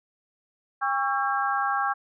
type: harmonic tone with a mistuned harmonic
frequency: 268.5 Hz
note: C4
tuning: 45 cents sharp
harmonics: 3 / 4 / 5 / 6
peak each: -27 / -28 / -29 / -30 dBFS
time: 0.81-1.94 s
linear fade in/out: 20 ms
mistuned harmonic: 4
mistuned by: +64 cents
effects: none